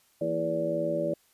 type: harmonic tone with a mistuned harmonic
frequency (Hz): 82.41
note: E2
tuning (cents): 0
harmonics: 2 / 3 / 4 / 5 / 6 / 7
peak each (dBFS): -36 / -39 / -33 / -38 / -37 / -28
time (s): 0.21-1.14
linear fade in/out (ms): 5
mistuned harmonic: 3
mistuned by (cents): -100
effects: white hiss -65 dBFS RMS until 1.33 s + resampled to 32000 Hz